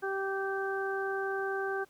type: harmonic tone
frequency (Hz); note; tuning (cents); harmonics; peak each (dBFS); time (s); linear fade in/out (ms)
389.2; G4; -12; 1 / 2 / 3 / 4; -33 / -38 / -42 / -36; 0.02-1.85; 20
effects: pink hiss -64 dBFS RMS until 1.89 s + high-pass 80 Hz 12 dB/octave